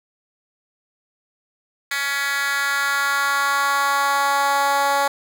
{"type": "tone with high-pass filter sweep", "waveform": "10% pulse", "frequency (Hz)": 280.2, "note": "C#4", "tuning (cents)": 19, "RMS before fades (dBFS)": -20, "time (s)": [1.91, 5.08], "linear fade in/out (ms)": 5, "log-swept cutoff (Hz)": [2000, 700], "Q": 2.2, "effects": []}